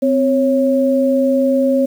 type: tone pair together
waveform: sine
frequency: 259.1 / 549 Hz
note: C4 / C#5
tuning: -17 / -17 cents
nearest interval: octave + minor second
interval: 1300 cents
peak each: -14 dBFS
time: 0.02-1.86 s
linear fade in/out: 10 ms
effects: 7-bit